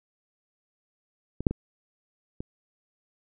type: clicks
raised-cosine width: 3 ms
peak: -19 / -6 / -17 / -21 dBFS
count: 4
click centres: 1.406 / 1.468 / 1.51 / 2.405 s
effects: none